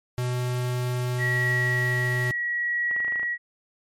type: tone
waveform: square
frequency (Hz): 124.3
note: B2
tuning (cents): +12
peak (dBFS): -25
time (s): 0.18-2.31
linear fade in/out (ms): 0
type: tone with tremolo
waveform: sine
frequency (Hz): 1918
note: A#6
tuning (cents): +49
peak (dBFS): -22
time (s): 1.18-3.38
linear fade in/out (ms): 50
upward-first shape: triangle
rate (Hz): 0.74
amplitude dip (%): 35
type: clicks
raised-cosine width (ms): 0.5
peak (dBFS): -25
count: 9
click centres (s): 2.912 / 2.964 / 3.003 / 3.047 / 3.081 / 3.123 / 3.158 / 3.196 / 3.231
effects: MP3 64 kbps